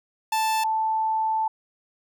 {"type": "tone pair in turn", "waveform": ["45% pulse", "sine"], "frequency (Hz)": [880, 880], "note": ["A5", "A5"], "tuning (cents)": [0, 0], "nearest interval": "unison", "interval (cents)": 0, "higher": "neither", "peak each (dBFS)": -21, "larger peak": "neither", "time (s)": [[0.32, 0.64], [0.64, 1.48]], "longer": "second", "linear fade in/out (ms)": 5, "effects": []}